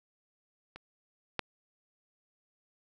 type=clicks; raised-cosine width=0.3 ms; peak=-29 / -14 dBFS; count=2; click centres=0.76 / 1.393 s; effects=none